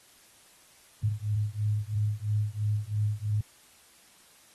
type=beating tone pair; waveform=sine; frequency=103.83 / 106.83 Hz; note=G#2 / G#2; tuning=0 / +49 cents; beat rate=3 Hz; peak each=-29 dBFS; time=1.03-3.41 s; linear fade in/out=5 ms; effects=white hiss -58 dBFS RMS until 4.54 s + AAC 32 kbps